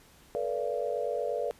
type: tone cluster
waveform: sine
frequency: 439.4 / 487.9 / 580 / 685 Hz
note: A4 / B4 / D5 / F5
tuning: -2 / -21 / -22 / -34 cents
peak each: -35 / -33 / -33 / -37 dBFS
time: 0.35-1.51 s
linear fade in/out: 0 ms
effects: pink hiss -58 dBFS RMS until 1.59 s + resampled to 32000 Hz